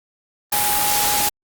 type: tone in noise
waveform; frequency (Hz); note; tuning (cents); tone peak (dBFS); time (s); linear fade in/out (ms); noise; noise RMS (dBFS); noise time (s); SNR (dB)
sine; 828; G#5; -5; -22; 0.52-1.29; 5; white; -19; 0.52-1.29; -6
effects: Opus 32 kbps